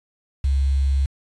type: tone with quantisation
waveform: sine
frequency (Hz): 68.3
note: C#2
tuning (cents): -25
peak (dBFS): -16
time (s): 0.44-1.06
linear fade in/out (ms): 5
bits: 7
effects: resampled to 22050 Hz